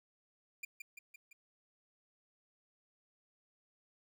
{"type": "tone with echo", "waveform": "45% pulse", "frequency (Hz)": 2394, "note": "D7", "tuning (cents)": 33, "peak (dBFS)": -40, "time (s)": [0.63, 0.65], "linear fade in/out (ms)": 5, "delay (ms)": 170, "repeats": 4, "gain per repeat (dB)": -4, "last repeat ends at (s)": 1.33, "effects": ["13-bit"]}